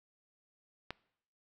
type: click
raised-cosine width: 0.3 ms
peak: -22 dBFS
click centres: 0.906 s
effects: noise-tail reverb RT60 0.7 s tail -22 dB re dry